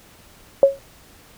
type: tone with exponential decay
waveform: sine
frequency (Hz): 550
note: C#5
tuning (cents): -14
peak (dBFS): -4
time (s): 0.63-0.79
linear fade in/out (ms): 1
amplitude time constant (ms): 34
effects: pink hiss -49 dBFS RMS until 1.37 s